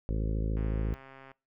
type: harmonic tone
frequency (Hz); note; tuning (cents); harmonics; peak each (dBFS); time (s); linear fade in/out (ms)
53.9; A1; -35; 1 / 2 / 3 / 4 / 5 / 6 / 7 / 8 / 9 / 10; -29 / -35 / -39 / -41 / -43 / -45 / -46 / -47 / -48 / -49; 0.09-0.94; 0
type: click train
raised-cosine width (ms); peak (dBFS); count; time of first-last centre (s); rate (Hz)
0.5; -35; 101; 0.57-1.316; 134
effects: noise-tail reverb RT60 0.3 s tail -24 dB re dry